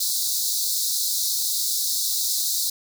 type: high-pass noise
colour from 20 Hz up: pink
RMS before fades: -24 dBFS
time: 0-2.7 s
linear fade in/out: 5 ms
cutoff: 3800 Hz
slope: 96 dB/octave
effects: none